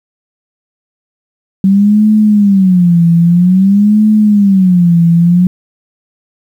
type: tone with vibrato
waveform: sine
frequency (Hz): 190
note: F#3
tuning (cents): +46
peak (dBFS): -4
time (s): 1.64-5.47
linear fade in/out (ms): 2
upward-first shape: sine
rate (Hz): 0.51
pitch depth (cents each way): 210
effects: 7-bit